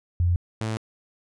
sine / sawtooth tone pair in turn, 87.5 / 110.24 Hz, F2 / A2, +4 / +4 cents, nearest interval major third, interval 400 cents, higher second, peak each -18 / -22 dBFS, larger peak first, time 0.2-0.36 / 0.61-0.77 s, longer neither, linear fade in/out 0 ms, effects resampled to 22050 Hz

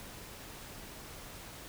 silence, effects pink hiss -48 dBFS RMS until 1.68 s

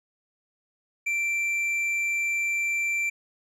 sine tone with tanh clipping, 2349 Hz, D7, in tune, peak -25 dBFS, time 1.06-3.1 s, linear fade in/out 10 ms, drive 6 dB, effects none

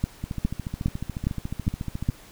two click trains, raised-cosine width 5 ms, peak -17 / -10 dBFS, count 27 / 6, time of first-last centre 0.24-2.097 / 0.04-2.089 s, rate 14 / 2.44 Hz, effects pink hiss -49 dBFS RMS until 2.31 s

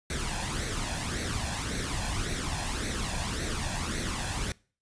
pink noise with flanger, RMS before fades -32 dBFS, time 0.1-4.52 s, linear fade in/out 2 ms, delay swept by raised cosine 0.49 to 1.21 ms, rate 1.8 Hz, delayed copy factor +0.6, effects noise-tail reverb RT60 0.4 s tail -24 dB re dry + resampled to 22050 Hz

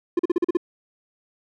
triangle tone bursts, 349.2 Hz, F4, in tune, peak -14 dBFS, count 7, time 0.17-0.571 s, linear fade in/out 5 ms, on 23 ms, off 40 ms, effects none

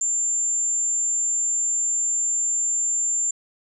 sine tone, 7260 Hz, A#8, 47 cents flat, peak -20 dBFS, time 0.01-3.31 s, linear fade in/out 5 ms, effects none

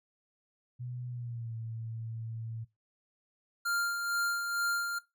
sine tone with pitch glide, 123.47 to 113.22 Hz, B2 to A2, 0 to +50 cents, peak -37 dBFS, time 0.79-2.65 s, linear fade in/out 20 ms, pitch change -150 cents, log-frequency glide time 1.08-1.55 s
square tone with tremolo, 1396.9 Hz, F6, in tune, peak -29 dBFS, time 3.65-4.99 s, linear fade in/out 10 ms, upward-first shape sine, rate 2.2 Hz, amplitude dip 45%
effects noise-tail reverb RT60 0.2 s tail -18 dB re dry

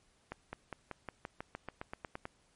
accelerating click train, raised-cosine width 0.5 ms, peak -25 dBFS, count 14, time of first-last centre 0.32-2.254 s, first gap 210 ms, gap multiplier 0.94, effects pink hiss -70 dBFS RMS until 2.55 s + MP3 48 kbps

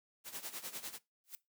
white noise with tremolo, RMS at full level -42 dBFS, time 0.24-0.99 s, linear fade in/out 50 ms, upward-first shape sine, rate 10 Hz, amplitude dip 80%
blue noise with exponential growth, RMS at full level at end -43 dBFS, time 1.24-1.35 s, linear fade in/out 0 ms, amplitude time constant 23 ms
effects noise-tail reverb RT60 0.2 s tail -20 dB re dry + high-pass 150 Hz 12 dB/octave

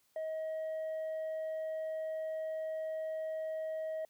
triangle tone with tanh clipping, 634 Hz, D#5, 32 cents sharp, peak -36 dBFS, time 0.16-4.05 s, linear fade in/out 2 ms, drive 7 dB, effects white hiss -73 dBFS RMS until 4.09 s

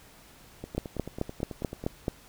two click trains, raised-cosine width 2 ms, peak -23 / -14 dBFS, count 12 / 7, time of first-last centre 0.64-1.84 / 0.78-2.082 s, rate 9.17 / 4.61 Hz, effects pink hiss -54 dBFS RMS until 2.28 s

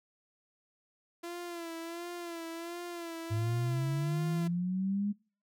sawtooth tone with vibrato, 339.5 Hz, F4, 49 cents flat, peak -35 dBFS, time 1.23-4.48 s, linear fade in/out 10 ms, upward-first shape sine, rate 1.4 Hz, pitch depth 52 cents each way
sine linear sweep, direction up, 104.3 to 207.7 Hz, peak -29 dBFS, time 3.3-5.13 s, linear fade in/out 20 ms
effects noise-tail reverb RT60 0.4 s tail -25 dB re dry

